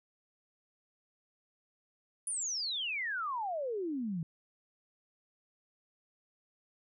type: exponential sweep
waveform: sine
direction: down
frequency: 10000 to 155.56 Hz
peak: -33 dBFS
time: 2.27-4.23 s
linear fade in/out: 2 ms
effects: none